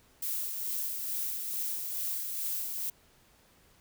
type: noise with tremolo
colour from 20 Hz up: violet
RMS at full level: -33 dBFS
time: 0.22-2.9 s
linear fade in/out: 5 ms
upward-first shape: sine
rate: 2.3 Hz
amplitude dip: 35%
effects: pink hiss -63 dBFS RMS until 3.8 s

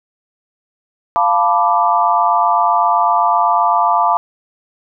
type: chord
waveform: sine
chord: B half-diminished seventh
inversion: second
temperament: equal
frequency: 698.5 / 880 / 987.8 / 1174.7 Hz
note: F5 / A5 / B5 / D6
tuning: 0 / 0 / 0 / 0 cents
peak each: -16 dBFS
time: 1.16-4.17 s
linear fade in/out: 0 ms
effects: none

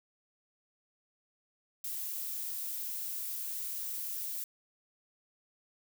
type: noise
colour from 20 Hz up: violet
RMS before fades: -38 dBFS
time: 1.84-4.44 s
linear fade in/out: 2 ms
effects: none

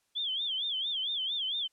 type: tone with vibrato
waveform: sine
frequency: 3322 Hz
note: G#7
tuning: in tune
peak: -30 dBFS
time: 0.15-1.68 s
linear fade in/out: 20 ms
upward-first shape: sine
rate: 4.4 Hz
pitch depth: 160 cents each way
effects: white hiss -75 dBFS RMS until 1.72 s + low-pass 10000 Hz 12 dB/octave

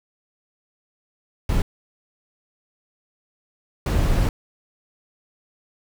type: noise bursts at uneven times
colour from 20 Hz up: brown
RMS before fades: -19 dBFS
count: 2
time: 1.49-1.62 / 3.86-4.29 s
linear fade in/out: 2 ms
effects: none

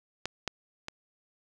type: clicks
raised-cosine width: 0.2 ms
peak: -14 / -13 / -19 dBFS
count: 3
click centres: 0.256 / 0.477 / 0.884 s
effects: 9-bit

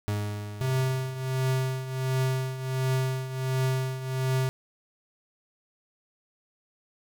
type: tone with exponential decay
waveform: 40% pulse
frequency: 103.83 Hz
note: G#2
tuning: in tune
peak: -24 dBFS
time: 0.08-1.74 s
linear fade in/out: 0 ms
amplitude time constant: 360 ms
type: tone with tremolo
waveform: square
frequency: 130.81 Hz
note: C3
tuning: in tune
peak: -23 dBFS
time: 0.61-4.49 s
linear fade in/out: 0 ms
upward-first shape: triangle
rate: 1.4 Hz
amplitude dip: 75%
effects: none

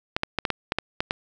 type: clicks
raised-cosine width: 0.3 ms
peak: -7 dBFS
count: 9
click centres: 0.165 / 0.234 / 0.387 / 0.452 / 0.503 / 0.721 / 0.786 / 1.005 / 1.109 s
effects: none

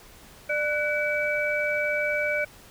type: tone cluster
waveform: sine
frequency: 596 / 1488 / 2292 Hz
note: D5 / F#6 / D7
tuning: +25 / +9 / -43 cents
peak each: -27 / -29 / -27 dBFS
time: 0.49-2.45 s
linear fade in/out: 10 ms
effects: pink hiss -50 dBFS RMS until 2.7 s

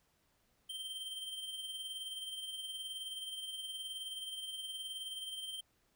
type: tone with tremolo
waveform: square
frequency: 3136 Hz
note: G7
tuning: in tune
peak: -40 dBFS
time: 0.69-5.61 s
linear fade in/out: 10 ms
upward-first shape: sine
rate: 19 Hz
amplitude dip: 45%
effects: pink hiss -75 dBFS RMS until 5.95 s

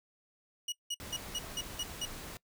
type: tone bursts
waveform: 25% pulse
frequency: 2904 Hz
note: F#7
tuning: 33 cents flat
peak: -30 dBFS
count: 7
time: 0.68-2.054 s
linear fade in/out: 5 ms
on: 42 ms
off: 180 ms
type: noise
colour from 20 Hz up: pink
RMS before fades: -45 dBFS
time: 1-2.37 s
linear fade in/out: 0 ms
effects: noise-tail reverb RT60 0.1 s tail -22 dB re dry

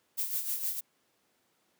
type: noise with tremolo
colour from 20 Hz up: violet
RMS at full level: -31 dBFS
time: 0.17-0.81 s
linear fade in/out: 20 ms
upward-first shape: sine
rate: 6.5 Hz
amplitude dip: 60%
effects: pink hiss -72 dBFS RMS until 1.79 s + high-pass 200 Hz 12 dB/octave

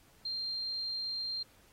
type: tone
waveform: sine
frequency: 4181 Hz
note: C8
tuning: 2 cents flat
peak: -34 dBFS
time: 0.25-1.43 s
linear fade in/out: 5 ms
effects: pink hiss -64 dBFS RMS until 1.72 s + AAC 48 kbps

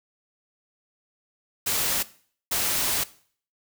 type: noise bursts at uneven times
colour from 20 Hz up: white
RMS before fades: -25 dBFS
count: 2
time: 1.66-2.03 / 2.51-3.04 s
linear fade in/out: 10 ms
effects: noise-tail reverb RT60 0.5 s tail -18 dB re dry

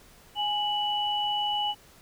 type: tone pair together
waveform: sine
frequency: 830.6 / 2957 Hz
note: G#5 / F#7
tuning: 0 / -2 cents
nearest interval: octave + minor seventh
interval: 2198 cents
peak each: -28 dBFS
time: 0.35-1.75 s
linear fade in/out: 50 ms
effects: pink hiss -55 dBFS RMS until 2.01 s

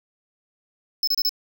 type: tone bursts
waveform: square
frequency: 5250 Hz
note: E8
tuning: 8 cents flat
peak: -19 dBFS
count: 4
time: 1.03-1.293 s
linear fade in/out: 2 ms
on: 44 ms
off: 29 ms
effects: none

